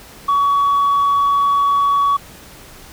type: tone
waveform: sine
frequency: 1128 Hz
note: C#6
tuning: 30 cents sharp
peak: -10 dBFS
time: 0.28-2.17 s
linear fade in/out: 10 ms
effects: tanh soft clip ceiling -10 dBFS + pink hiss -40 dBFS RMS until 2.92 s